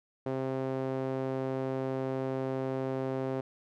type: tone with band-pass filter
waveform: sawtooth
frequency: 132.3 Hz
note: C3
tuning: 20 cents sharp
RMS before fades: -33 dBFS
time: 0.26-3.41 s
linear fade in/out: 5 ms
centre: 460 Hz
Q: 1.3
effects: none